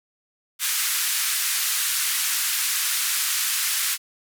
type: band-pass noise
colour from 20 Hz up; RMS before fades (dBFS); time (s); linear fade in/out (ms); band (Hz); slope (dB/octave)
white; -24; 0.59-3.98; 50; 1300 to 14000; 24
effects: none